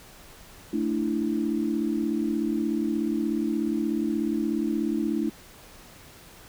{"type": "chord", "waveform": "sine", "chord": "A suspended fourth", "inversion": "none", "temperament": "just", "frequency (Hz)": [220, 293.3, 330], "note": ["A3", "D4", "E4"], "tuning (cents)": [0, -2, 2], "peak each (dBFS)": -28, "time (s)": [0.73, 5.3], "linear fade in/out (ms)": 5, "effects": ["pink hiss -49 dBFS RMS until 6.48 s"]}